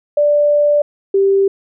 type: tone pair in turn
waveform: sine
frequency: 587.3 / 392 Hz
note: D5 / G4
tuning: 0 / 0 cents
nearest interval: perfect fifth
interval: 700 cents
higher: first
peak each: -9 dBFS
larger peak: neither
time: 0.17-0.82 / 1.14-1.48 s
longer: first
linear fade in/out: 5 ms
effects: none